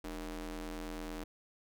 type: ring-modulated tone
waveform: sawtooth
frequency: 168.7 Hz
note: E3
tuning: 40 cents sharp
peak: -33 dBFS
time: 0.04-1.24 s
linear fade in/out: 5 ms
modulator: 129 Hz
effects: none